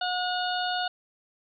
harmonic tone, 725 Hz, F#5, 35 cents flat, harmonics 1 / 2 / 4 / 5 / 6, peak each -29 / -32 / -35 / -36 / -37 dBFS, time 0.01-0.88 s, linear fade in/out 5 ms, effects none

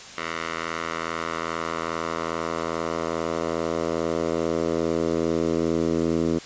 10% pulse tone with band-pass filter sweep, 82.41 Hz, E2, in tune, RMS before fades -26 dBFS, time 0.17-6.39 s, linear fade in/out 10 ms, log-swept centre 1800 to 310 Hz, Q 1.2, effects white hiss -41 dBFS RMS until 6.45 s + resampled to 16000 Hz

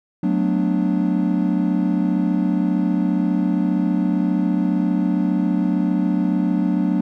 triangle chord, B minor seventh, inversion second, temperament equal, 185 / 220 / 246.9 / 293.7 Hz, F#3 / A3 / B3 / D4, 0 / 0 / 0 / 0 cents, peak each -18 / -22 / -22 / -20 dBFS, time 0.23-7.01 s, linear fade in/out 5 ms, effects none

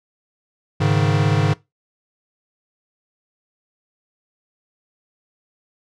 square chord, Ab suspended fourth, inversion none, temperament equal, 103.83 / 138.59 / 155.56 Hz, Ab2 / Db3 / Eb3, 0 / 0 / 0 cents, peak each -20 dBFS, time 0.8-1.54 s, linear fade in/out 10 ms, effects noise-tail reverb RT60 0.2 s tail -20 dB re dry + low-pass 5000 Hz 12 dB/octave

